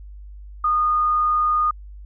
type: tone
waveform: sine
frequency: 1227 Hz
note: D#6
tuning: 25 cents flat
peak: -16 dBFS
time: 0.64-1.71 s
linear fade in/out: 5 ms
effects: added 50 Hz sine -36 dBFS peak until 2.05 s